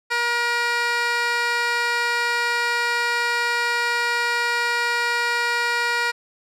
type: tone with band-pass filter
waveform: 15% pulse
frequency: 475.8 Hz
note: A#4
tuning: 35 cents sharp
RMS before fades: -22 dBFS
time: 0.1-6.12 s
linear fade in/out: 20 ms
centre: 2500 Hz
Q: 0.87
effects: none